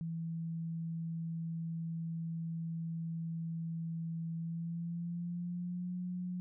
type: tone with pitch glide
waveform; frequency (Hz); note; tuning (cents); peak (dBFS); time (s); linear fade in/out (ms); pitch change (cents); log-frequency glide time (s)
sine; 164.81 to 179.73; E3 to F3; 0 to +50; -36; 0.01-6.4; 0; +150; 4.35-5.95
effects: none